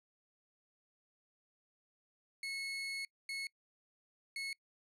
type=tone bursts at uneven times; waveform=30% pulse; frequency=2189 Hz; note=C#7; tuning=22 cents flat; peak=-36 dBFS; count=3; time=2.43-3.05 / 3.29-3.47 / 4.36-4.53 s; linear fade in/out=2 ms; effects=noise-tail reverb RT60 0.1 s tail -25 dB re dry + low-pass 11000 Hz 12 dB/octave